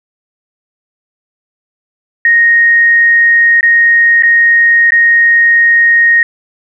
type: tone with dropouts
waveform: sine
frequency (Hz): 1864.7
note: A#6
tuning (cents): 0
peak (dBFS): -4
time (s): 2.25-6.23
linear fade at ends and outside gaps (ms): 2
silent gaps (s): 3.609-3.629 / 4.224-4.233 / 4.906-4.92
effects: none